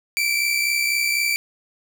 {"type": "tone pair together", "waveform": "sawtooth", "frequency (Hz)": [2285, 2349], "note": ["D7", "D7"], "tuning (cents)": [-48, 0], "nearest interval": "unison", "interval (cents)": 48, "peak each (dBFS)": [-21, -17], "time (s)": [0.17, 1.36], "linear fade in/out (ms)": 0, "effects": []}